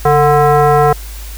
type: tone with frequency modulation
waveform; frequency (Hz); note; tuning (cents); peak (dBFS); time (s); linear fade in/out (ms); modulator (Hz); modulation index
sine; 142.9; D3; -47; -6; 0.05-0.93; 5; 591; 1.7
effects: added 52 Hz sine -25 dBFS peak until 1.37 s + white hiss -34 dBFS RMS until 1.37 s